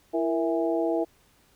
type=tone cluster; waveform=sine; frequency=333.6 / 468.9 / 658 / 821 Hz; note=E4 / A#4 / E5 / G#5; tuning=+21 / +10 / -3 / -20 cents; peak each=-26 / -29 / -28 / -35 dBFS; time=0.13-1.05 s; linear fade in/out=20 ms; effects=pink hiss -62 dBFS RMS until 1.55 s